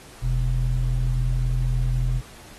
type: tone with low-pass filter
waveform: square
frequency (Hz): 41.89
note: E1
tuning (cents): +29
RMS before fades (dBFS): -22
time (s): 0.21-2.22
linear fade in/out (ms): 50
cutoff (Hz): 110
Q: 6
effects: pink hiss -46 dBFS RMS until 2.58 s + AAC 32 kbps